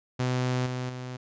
sawtooth tone with level steps, 126.4 Hz, B2, 41 cents sharp, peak -21 / -26 / -31 dBFS, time 0.19-1.17 s, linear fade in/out 10 ms, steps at 0.66 / 0.89 s, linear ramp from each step 2 ms, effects resampled to 16000 Hz

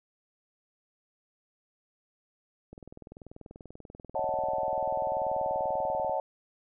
click train, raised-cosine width 2 ms, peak -32 dBFS, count 70, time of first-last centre 2.73-6.096 s, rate 20.5 Hz
sine chord, D# half-diminished seventh, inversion third, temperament equal, 554.4 / 622.3 / 740 / 880 Hz, C#5 / D#5 / F#5 / A5, 0 / 0 / 0 / 0 cents, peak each -33 dBFS, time 4.15-6.2 s, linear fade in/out 2 ms
effects none

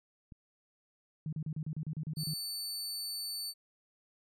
click, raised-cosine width 5 ms, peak -37 dBFS, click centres 0.322 s
sine tone bursts, 155 Hz, D#3, 6 cents flat, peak -34 dBFS, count 11, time 1.26-2.337 s, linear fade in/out 2 ms, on 67 ms, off 34 ms
sawtooth tone, 4500 Hz, C#8, 25 cents sharp, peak -34 dBFS, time 2.16-3.54 s, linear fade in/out 50 ms
effects none

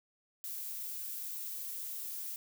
violet noise, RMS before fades -41 dBFS, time 0.44-2.36 s, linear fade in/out 0 ms, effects none

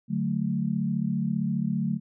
sine chord, D major, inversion none, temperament equal, 146.83 / 185 / 220 Hz, D3 / F#3 / A3, 0 / 0 / 0 cents, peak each -30 / -28 / -28 dBFS, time 0.08-2 s, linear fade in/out 50 ms, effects none

